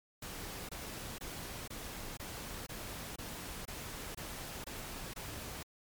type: noise bursts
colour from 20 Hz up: pink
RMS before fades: -44 dBFS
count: 11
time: 0.22-5.63 s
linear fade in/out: 5 ms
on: 470 ms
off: 24 ms
effects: MP3 96 kbps